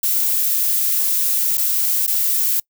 violet noise with dropouts, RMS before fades -18 dBFS, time 0.03-2.6 s, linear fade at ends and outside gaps 5 ms, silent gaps 1.573-1.577 / 2.066-2.076 s, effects noise-tail reverb RT60 0.1 s tail -26 dB re dry

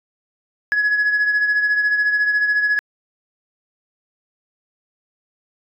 sine beating tone pair, 1684 / 1698 Hz, G#6 / G#6, +24 / +38 cents, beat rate 14 Hz, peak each -14 / -22 dBFS, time 0.72-2.79 s, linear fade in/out 0 ms, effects tanh soft clip ceiling -12 dBFS

